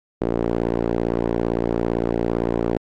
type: tone with band-pass filter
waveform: sawtooth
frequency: 57.7 Hz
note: A#1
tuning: 17 cents flat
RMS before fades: -22 dBFS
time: 0.21-2.77 s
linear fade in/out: 0 ms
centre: 400 Hz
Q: 1.7
effects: AAC 32 kbps